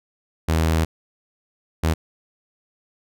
sawtooth tone bursts at uneven times, 80.5 Hz, E2, 41 cents flat, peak -13 dBFS, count 2, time 0.48-0.85 / 1.83-1.94 s, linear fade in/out 10 ms, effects none

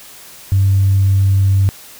sine tone, 97.3 Hz, G2, 12 cents flat, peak -8 dBFS, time 0.52-1.69 s, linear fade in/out 0 ms, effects tanh soft clip ceiling -4 dBFS + white hiss -38 dBFS RMS until 1.99 s

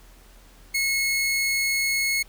sawtooth tone, 2179 Hz, C#7, 30 cents flat, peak -18 dBFS, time 0.74-2.23 s, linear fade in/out 10 ms, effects added 41 Hz sine -49 dBFS peak until 2.28 s + pink hiss -54 dBFS RMS until 2.28 s

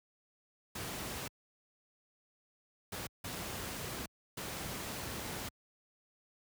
pink noise bursts at uneven times, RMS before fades -41 dBFS, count 4, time 0.75-1.28 / 2.92-3.07 / 3.24-4.06 / 4.37-5.49 s, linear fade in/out 5 ms, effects high-pass 60 Hz 12 dB/octave

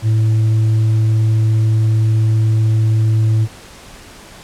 sine tone with tanh clipping, 110 Hz, A2, in tune, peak -11 dBFS, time 0.02-3.48 s, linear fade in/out 50 ms, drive 3 dB, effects pink hiss -38 dBFS RMS until 4.43 s + low-pass 10000 Hz 12 dB/octave

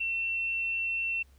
sine tone, 2702 Hz, E7, 42 cents sharp, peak -28 dBFS, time 0-1.23 s, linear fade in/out 10 ms, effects added 67 Hz sine -56 dBFS peak until 1.38 s + pink hiss -67 dBFS RMS until 1.38 s

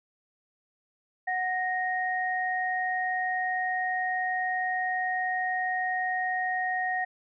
sine tone pair together, 738.1 / 1864.7 Hz, F#5 / A#6, -4 / 0 cents, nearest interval octave + major third, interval 1604 cents, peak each -29 / -29 dBFS, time 1.27-7.05 s, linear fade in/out 10 ms, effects none

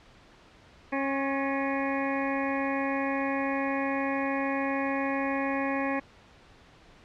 harmonic tone with a mistuned harmonic, 273.3 Hz, C#4, 24 cents flat, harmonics 1 / 2 / 3 / 4 / 6 / 7 / 8 / 9, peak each -30 / -33 / -35 / -36 / -38 / -38 / -39 / -40 dBFS, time 0.92-6 s, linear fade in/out 10 ms, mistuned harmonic 6, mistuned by +45 cents, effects pink hiss -55 dBFS RMS until 7.04 s + low-pass 4000 Hz 12 dB/octave

